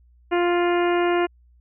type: harmonic tone with a mistuned harmonic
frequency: 349.7 Hz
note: F4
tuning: 2 cents sharp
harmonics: 1 / 2 / 3 / 4 / 5 / 6 / 7 / 8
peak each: -19 / -25 / -29 / -31 / -33 / -35 / -36 / -37 dBFS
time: 0.31-1.27 s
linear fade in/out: 20 ms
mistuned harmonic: 8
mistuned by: +22 cents
effects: added 60 Hz sine -52 dBFS peak until 1.6 s